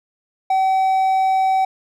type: tone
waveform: triangle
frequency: 763 Hz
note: G5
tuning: 47 cents flat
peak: -12 dBFS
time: 0.5-1.65 s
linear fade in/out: 5 ms
effects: none